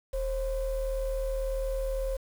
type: ring-modulated tone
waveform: triangle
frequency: 246.9 Hz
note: B3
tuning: in tune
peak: -22 dBFS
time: 0.13-2.17 s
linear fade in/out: 10 ms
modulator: 286 Hz
effects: tanh soft clip ceiling -21 dBFS + 8-bit